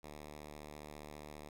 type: tone with vibrato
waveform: 5% pulse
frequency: 74.8 Hz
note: D2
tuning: 32 cents sharp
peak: -37 dBFS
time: 0.03-1.49 s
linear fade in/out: 5 ms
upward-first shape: sine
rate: 9.8 Hz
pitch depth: 16 cents each way
effects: none